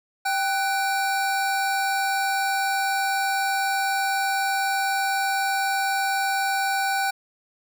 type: tone pair together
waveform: square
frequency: 784 / 1492 Hz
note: G5 / F#6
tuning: 0 / +14 cents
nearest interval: major seventh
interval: 1114 cents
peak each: -24 / -27 dBFS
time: 0.25-7.11 s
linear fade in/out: 10 ms
effects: none